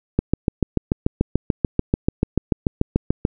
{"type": "click train", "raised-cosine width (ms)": 3, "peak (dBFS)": -3, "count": 22, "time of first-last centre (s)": [0.19, 3.251], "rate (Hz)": 6.86, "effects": []}